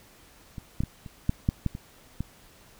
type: clicks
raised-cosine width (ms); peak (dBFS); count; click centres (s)
5; -24 / -14 / -16 / -28 / -10 / -10 / -13 / -23 / -17; 9; 0.582 / 0.805 / 0.836 / 1.062 / 1.294 / 1.489 / 1.663 / 1.751 / 2.206
effects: pink hiss -55 dBFS RMS until 2.79 s